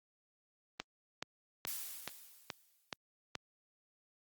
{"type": "click train", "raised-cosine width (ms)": 0.2, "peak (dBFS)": -20, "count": 7, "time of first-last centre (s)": [0.8, 3.353], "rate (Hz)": 2.35}
{"type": "noise with exponential decay", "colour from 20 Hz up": "blue", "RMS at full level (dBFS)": -39, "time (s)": [1.67, 2.96], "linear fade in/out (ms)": 1, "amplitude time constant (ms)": 280}
{"effects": ["high-pass 100 Hz 12 dB/octave", "Opus 32 kbps"]}